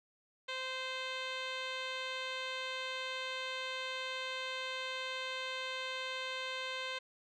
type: tone with low-pass filter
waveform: 10% pulse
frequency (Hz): 519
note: C5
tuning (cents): -14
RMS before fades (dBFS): -40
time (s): 0.48-6.99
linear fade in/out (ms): 10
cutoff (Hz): 4200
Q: 2.4
effects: none